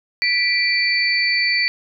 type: tone cluster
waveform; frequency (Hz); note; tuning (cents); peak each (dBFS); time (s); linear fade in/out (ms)
sine; 1972 / 2350 / 4525; B6 / D7 / C#8; -3 / +1 / +35; -20; 0.22-1.68; 0
effects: none